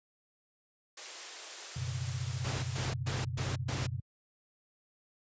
white high-pass noise, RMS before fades -43 dBFS, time 0.97-2.9 s, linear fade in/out 5 ms, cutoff 330 Hz, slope 48 dB/octave
sine chord, F# suspended fourth, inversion none, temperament equal, 92.5 / 123.47 / 138.59 Hz, F#2 / B2 / C#3, 0 / 0 / 0 cents, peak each -38 / -36 / -40 dBFS, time 1.76-4 s, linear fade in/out 5 ms
pink noise bursts, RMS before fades -37 dBFS, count 5, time 2.44-3.87 s, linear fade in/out 10 ms, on 190 ms, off 120 ms
effects high-pass 60 Hz 12 dB/octave + resampled to 16000 Hz

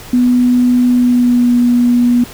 sine tone with pitch glide, 246.9 to 242.4 Hz, B3 to B3, 0 to -32 cents, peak -7 dBFS, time 0.13-2.24 s, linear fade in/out 5 ms, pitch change -32 cents, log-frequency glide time 0.91-1.55 s, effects pink hiss -33 dBFS RMS until 2.33 s

